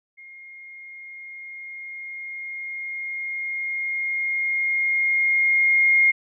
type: tone with level ramp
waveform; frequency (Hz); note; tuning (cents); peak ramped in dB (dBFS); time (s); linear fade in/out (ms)
sine; 2136; C7; +35; -41 to -13; 0.17-6.12; 20
effects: none